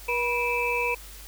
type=tone cluster; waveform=sine; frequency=480.8 / 975 / 2346 / 2608 Hz; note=B4 / B5 / D7 / E7; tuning=-46 / -23 / -2 / -19 cents; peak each=-29 dBFS; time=0.08-0.95 s; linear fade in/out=10 ms; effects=added 50 Hz sine -44 dBFS peak until 1.27 s + white hiss -46 dBFS RMS until 1.27 s